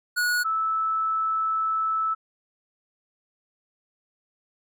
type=tone pair in turn; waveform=square / sine; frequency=1458 / 1309.9 Hz; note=F#6 / E6; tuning=-26 / -11 cents; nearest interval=major second; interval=185 cents; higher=first; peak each=-22 dBFS; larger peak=neither; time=0.16-0.44 / 0.44-2.15 s; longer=second; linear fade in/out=20 ms; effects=none